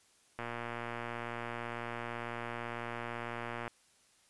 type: click train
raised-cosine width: 0.5 ms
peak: -24 dBFS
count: 389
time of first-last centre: 0.39-3.678 s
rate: 118 Hz
effects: white hiss -67 dBFS RMS until 4.29 s + resampled to 24000 Hz